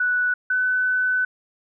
sine tone pair in turn, 1480 / 1505 Hz, F#6 / F#6, 0 / +29 cents, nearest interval unison, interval 29 cents, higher second, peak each -18 dBFS, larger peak neither, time 0-0.34 / 0.5-1.25 s, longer second, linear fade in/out 5 ms, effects none

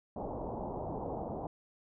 white low-pass noise, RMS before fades -39 dBFS, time 0.16-1.47 s, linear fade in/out 2 ms, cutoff 890 Hz, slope 48 dB/octave, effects none

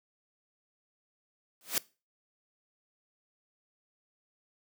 white noise with exponential growth, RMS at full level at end -25 dBFS, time 1.61-1.78 s, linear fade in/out 1 ms, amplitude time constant 35 ms, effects noise-tail reverb RT60 0.3 s tail -21 dB re dry + high-pass 150 Hz 12 dB/octave

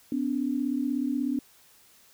sine tone pair together, 251.3 / 287.8 Hz, B3 / D4, +30 / -35 cents, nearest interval major second, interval 235 cents, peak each -28 dBFS, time 0.12-1.39 s, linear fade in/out 2 ms, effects white hiss -58 dBFS RMS until 2.13 s

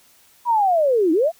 sine linear two-way sweep, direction down then up, 987.8 to 301.8 to 708 Hz, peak -14 dBFS, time 0.45-1.32 s, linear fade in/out 50 ms, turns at 1.12 s, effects white hiss -54 dBFS RMS until 1.39 s

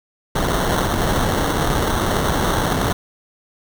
pink noise with sample-and-hold, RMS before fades -19 dBFS, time 0.35-2.93 s, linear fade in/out 5 ms, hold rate 2450 Hz, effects none

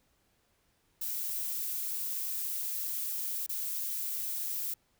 violet noise with dropouts, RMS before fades -35 dBFS, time 1.01-4.74 s, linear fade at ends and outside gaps 5 ms, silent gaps 3.464-3.492 s, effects pink hiss -72 dBFS RMS until 4.99 s

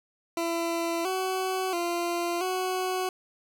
20% pulse tone with pitch steps, 336.2 / 375.5 / 344.9 / 370.7 Hz, E4 / F#4 / F4 / F#4, +34 / +26 / -22 / +3 cents, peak -22 dBFS, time 0.37-3.09 s, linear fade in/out 2 ms, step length 680 ms, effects none

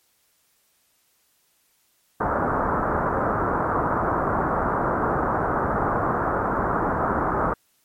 white low-pass noise, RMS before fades -23 dBFS, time 2.2-7.54 s, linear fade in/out 10 ms, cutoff 1400 Hz, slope 48 dB/octave, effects white hiss -65 dBFS RMS until 7.84 s + MP3 64 kbps

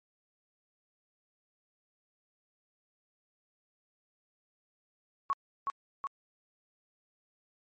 sine tone with echo, 1108.7 Hz, C#6, in tune, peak -26 dBFS, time 5.3-5.33 s, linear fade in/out 0 ms, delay 370 ms, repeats 2, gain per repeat -3 dB, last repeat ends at 6.07 s, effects MP3 32 kbps

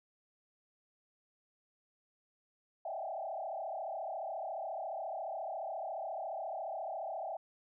sine tone with frequency modulation, 713 Hz, F5, 36 cents sharp, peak -37 dBFS, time 2.85-7.37 s, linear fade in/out 5 ms, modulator 34.3 Hz, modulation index 2.8, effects none

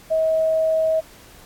sine tone, 639 Hz, D#5, 46 cents sharp, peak -16 dBFS, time 0.1-1.01 s, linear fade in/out 20 ms, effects pink hiss -47 dBFS RMS until 1.45 s + AAC 64 kbps

